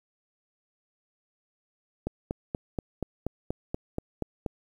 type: click train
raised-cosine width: 2 ms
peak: -16 dBFS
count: 11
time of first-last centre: 2.07-4.462 s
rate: 4.18 Hz
effects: 9-bit

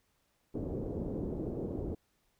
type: low-pass noise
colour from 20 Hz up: white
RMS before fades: -37 dBFS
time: 0.54-1.95 s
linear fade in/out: 10 ms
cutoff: 440 Hz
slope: 24 dB/octave
effects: pink hiss -75 dBFS RMS until 2.39 s

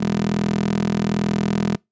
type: tone with high-pass filter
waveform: 15% pulse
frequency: 41.2 Hz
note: E1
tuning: in tune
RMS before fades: -21 dBFS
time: 0-1.76 s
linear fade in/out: 10 ms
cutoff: 210 Hz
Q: 4.4
effects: noise-tail reverb RT60 0.2 s tail -26 dB re dry + resampled to 16000 Hz

